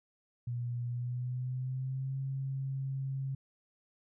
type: tone with pitch glide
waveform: sine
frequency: 120.8 to 134.81 Hz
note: B2 to C#3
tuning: -38 to -48 cents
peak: -33 dBFS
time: 0.47-3.35 s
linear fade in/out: 5 ms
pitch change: +190 cents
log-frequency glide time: 0.88-2.18 s
effects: none